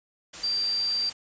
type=tone in noise; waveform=sine; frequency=4699 Hz; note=D8; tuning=in tune; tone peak=-24 dBFS; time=0.43-1.1 s; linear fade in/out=10 ms; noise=white; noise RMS=-39 dBFS; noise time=0.33-1.13 s; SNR=+12 dB; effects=resampled to 16000 Hz